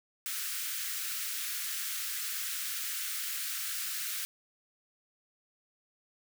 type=high-pass noise; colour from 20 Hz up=white; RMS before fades=-36 dBFS; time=0.26-4.25 s; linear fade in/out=0 ms; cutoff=1300 Hz; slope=48 dB/octave; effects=none